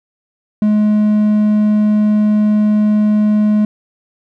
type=tone; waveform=triangle; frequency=211.2 Hz; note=G#3; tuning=29 cents sharp; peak=-7 dBFS; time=0.62-3.65 s; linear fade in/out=2 ms; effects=none